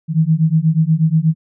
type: beating tone pair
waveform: sine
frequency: 155.56 / 163.86 Hz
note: D#3 / E3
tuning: 0 / -10 cents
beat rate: 8.3 Hz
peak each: -14 dBFS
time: 0.08-1.35 s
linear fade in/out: 50 ms
effects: none